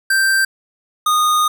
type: tone pair in turn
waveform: square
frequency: 1568 / 1231.7 Hz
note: G6 / D#6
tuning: 0 / -18 cents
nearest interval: major third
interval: 418 cents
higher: first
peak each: -13 dBFS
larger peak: neither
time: 0.1-0.45 / 1.06-1.48 s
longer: second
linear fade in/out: 5 ms
effects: none